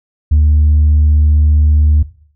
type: tone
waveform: sine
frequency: 75.4 Hz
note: D2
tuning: 46 cents sharp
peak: -4 dBFS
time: 0.31-2.03 s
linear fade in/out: 10 ms
effects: noise-tail reverb RT60 0.5 s tail -17 dB re dry + tanh soft clip ceiling -4 dBFS